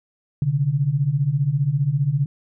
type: beating tone pair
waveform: sine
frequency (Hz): 130.81 / 145.81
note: C3 / D3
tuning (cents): 0 / -12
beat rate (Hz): 15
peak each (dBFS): -22 / -19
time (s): 0.42-2.26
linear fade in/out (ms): 2
effects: none